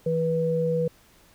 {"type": "tone pair together", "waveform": "sine", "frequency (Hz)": [163.15, 488.9], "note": ["E3", "B4"], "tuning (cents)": [-18, -18], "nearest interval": "octave + perfect fifth", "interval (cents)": 1900, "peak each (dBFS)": [-26, -23], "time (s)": [0.06, 0.88], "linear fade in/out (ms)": 5, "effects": ["pink hiss -57 dBFS RMS until 1.34 s"]}